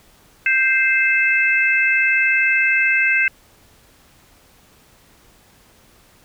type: harmonic tone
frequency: 523.3 Hz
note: C5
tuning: in tune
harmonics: 3 / 4 / 5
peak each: -18 / -18 / -18 dBFS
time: 0.46-3.28 s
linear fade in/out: 2 ms
effects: pink hiss -52 dBFS RMS until 6.24 s